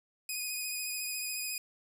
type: tone with vibrato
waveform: 10% pulse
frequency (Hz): 2489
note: D#7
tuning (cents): 0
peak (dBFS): -26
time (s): 0.29-1.58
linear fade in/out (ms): 2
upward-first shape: triangle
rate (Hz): 14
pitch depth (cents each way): 30
effects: none